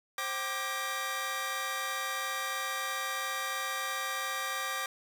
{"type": "tone cluster", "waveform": "sawtooth", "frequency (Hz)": [530, 771, 1182, 1605, 1908], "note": ["C5", "G5", "D6", "G6", "A#6"], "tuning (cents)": [22, -29, 11, 40, 40], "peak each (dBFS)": [-40, -39, -32, -37, -35], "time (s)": [0.18, 4.86], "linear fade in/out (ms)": 2, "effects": []}